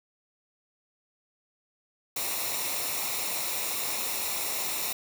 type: noise with comb filter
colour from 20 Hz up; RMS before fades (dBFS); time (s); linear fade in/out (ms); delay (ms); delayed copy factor
white; -31; 2.16-4.93; 5; 0.63; -0.6
effects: none